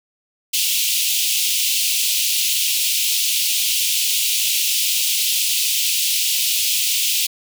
pink high-pass noise, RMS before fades -19 dBFS, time 0.53-7.27 s, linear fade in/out 10 ms, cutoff 2600 Hz, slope 48 dB/octave, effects none

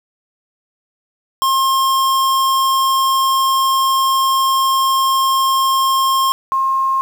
square / sine tone pair in turn, 1068 / 1068 Hz, C6 / C6, +35 / +35 cents, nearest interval unison, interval 0 cents, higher neither, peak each -13 dBFS, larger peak neither, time 1.42-6.32 / 6.52-7.01 s, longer first, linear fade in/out 0 ms, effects 7-bit

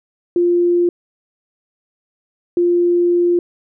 sine tone pair in turn, 349.2 / 349.2 Hz, F4 / F4, 0 / 0 cents, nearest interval unison, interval 0 cents, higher neither, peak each -11 dBFS, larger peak neither, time 0.36-0.89 / 2.57-3.39 s, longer second, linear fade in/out 2 ms, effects none

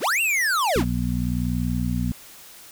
square linear two-way sweep, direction up then down, 105.4 to 2797 to 105.4 Hz, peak -20 dBFS, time 0-0.85 s, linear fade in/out 50 ms, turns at 0.21 s
harmonic tone, 60.7 Hz, B1, 29 cents flat, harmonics 1 / 2 / 3 / 4, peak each -27 / -27 / -27 / -27 dBFS, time 0.76-2.12 s, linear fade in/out 0 ms
effects white hiss -45 dBFS RMS until 2.71 s

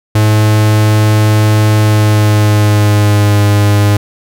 45% pulse tone with pitch glide, 107.1 to 103.09 Hz, A2 to G#2, -46 to -12 cents, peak -6 dBFS, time 0.15-3.97 s, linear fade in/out 5 ms, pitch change -66 cents, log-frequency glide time 1.77-3.41 s, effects none

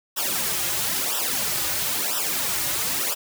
white noise with flanger, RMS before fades -25 dBFS, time 0.16-3.15 s, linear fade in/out 20 ms, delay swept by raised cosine 0.45 to 4.55 ms, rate 1 Hz, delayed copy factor -1, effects none

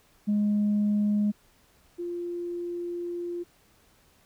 sine tone pair in turn, 207.7 / 348 Hz, G#3 / F4, 0 / -6 cents, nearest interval major sixth, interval 894 cents, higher second, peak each -20 / -30 dBFS, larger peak first, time 0.27-1.32 / 1.98-3.44 s, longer second, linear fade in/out 20 ms, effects tanh soft clip ceiling -19 dBFS + pink hiss -62 dBFS RMS until 4.25 s

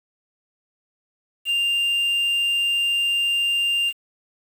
triangle tone with quantisation, 2794 Hz, F7, in tune, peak -17 dBFS, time 1.45-3.93 s, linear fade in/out 50 ms, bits 7, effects none

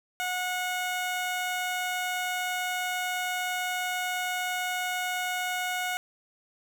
15% pulse tone, 729 Hz, F#5, 26 cents flat, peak -22 dBFS, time 0.2-5.97 s, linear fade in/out 0 ms, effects none

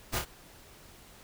pink noise with echo, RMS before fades -31 dBFS, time 0.12-0.2 s, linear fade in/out 20 ms, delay 27 ms, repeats 2, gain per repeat -4 dB, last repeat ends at 0.254 s, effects pink hiss -54 dBFS RMS until 1.23 s

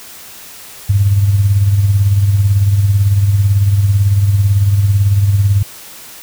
sine tone with tremolo, 100 Hz, G2, 35 cents sharp, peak -5 dBFS, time 0.89-5.63 s, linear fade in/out 10 ms, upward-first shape triangle, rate 18 Hz, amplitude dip 60%, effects white hiss -34 dBFS RMS until 6.22 s

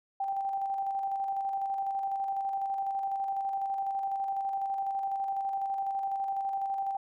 sine tone with tremolo, 784 Hz, G5, in tune, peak -28 dBFS, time 0.2-6.97 s, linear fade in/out 5 ms, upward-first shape square, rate 12 Hz, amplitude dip 30%, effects none

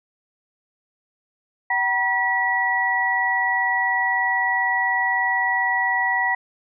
sine tone cluster, 762 / 959 / 1942 Hz, G5 / A#5 / B6, -49 / +49 / -30 cents, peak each -25 / -25 / -20 dBFS, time 1.7-6.35 s, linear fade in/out 5 ms, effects none

